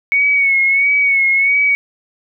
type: tone with vibrato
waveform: sine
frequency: 2217 Hz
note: C#7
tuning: in tune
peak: -10 dBFS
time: 0.12-1.75 s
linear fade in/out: 0 ms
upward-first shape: sine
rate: 1.5 Hz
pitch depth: 47 cents each way
effects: none